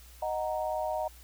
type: chord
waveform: sine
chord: D# minor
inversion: none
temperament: equal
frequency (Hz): 622.3 / 740 / 932.3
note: D#5 / F#5 / A#5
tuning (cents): 0 / 0 / 0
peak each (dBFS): -32 / -34 / -36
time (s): 0.22-1.08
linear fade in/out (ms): 5
effects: added 60 Hz sine -51 dBFS peak until 1.23 s + white hiss -56 dBFS RMS until 1.23 s